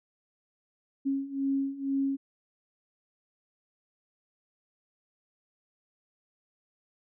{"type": "beating tone pair", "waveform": "sine", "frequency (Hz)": [272.3, 274.4], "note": ["C#4", "C#4"], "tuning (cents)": [-31, -17], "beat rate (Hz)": 2.1, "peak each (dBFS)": [-32, -29], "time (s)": [1.05, 2.17], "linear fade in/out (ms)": 20, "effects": []}